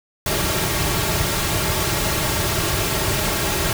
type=noise with comb filter; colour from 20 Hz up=pink; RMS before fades=-21 dBFS; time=0.26-3.73 s; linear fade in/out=2 ms; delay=4 ms; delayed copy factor=-0.6; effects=none